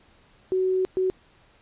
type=tone bursts at uneven times; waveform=sine; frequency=373.7 Hz; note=F#4; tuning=17 cents sharp; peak=-20 dBFS; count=2; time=0.52-0.85 / 0.97-1.1 s; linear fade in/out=0 ms; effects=pink hiss -58 dBFS RMS until 1.61 s + resampled to 8000 Hz